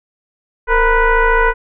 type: tone with frequency modulation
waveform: sine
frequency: 512 Hz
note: C5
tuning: 38 cents flat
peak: -9 dBFS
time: 0.67-1.54 s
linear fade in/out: 50 ms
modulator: 485 Hz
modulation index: 2.7
effects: none